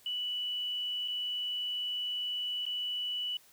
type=tone with dropouts; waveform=sine; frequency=2960 Hz; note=F#7; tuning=in tune; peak=-32 dBFS; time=0.06-3.37 s; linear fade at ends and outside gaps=2 ms; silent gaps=1.078-1.082 / 2.654-2.664 s; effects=white hiss -61 dBFS RMS until 3.52 s